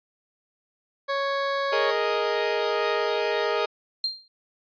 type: tone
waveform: 20% pulse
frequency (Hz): 554.4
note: C#5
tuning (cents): 0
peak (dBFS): -19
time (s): 1.08-1.92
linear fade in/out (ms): 20
type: chord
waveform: sawtooth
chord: Ab suspended second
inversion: none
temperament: equal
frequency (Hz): 415.3 / 466.2 / 622.3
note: Ab4 / Bb4 / Eb5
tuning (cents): 0 / 0 / 0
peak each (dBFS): -23 / -23 / -24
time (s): 1.72-3.66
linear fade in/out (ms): 10
type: tone with exponential decay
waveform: sine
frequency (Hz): 4186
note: C8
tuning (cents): 0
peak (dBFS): -20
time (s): 4.04-4.28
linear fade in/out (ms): 2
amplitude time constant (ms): 51
effects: resampled to 11025 Hz